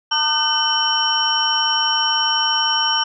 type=tone cluster; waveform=sine; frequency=903 / 1209 / 1521 / 3027 / 5560 Hz; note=A5 / D6 / F#6 / F#7 / F8; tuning=+45 / +50 / +47 / +39 / -9 cents; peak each=-22 / -26 / -25 / -19 / -22 dBFS; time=0.11-3.04 s; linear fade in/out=10 ms; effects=none